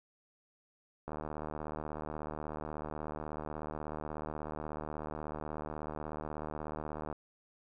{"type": "click train", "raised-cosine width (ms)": 1, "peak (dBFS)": -26, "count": 463, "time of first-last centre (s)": [1.08, 7.127], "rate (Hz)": 76.4, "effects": []}